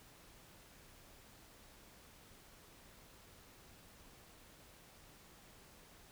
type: silence
effects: pink hiss -61 dBFS RMS until 6.11 s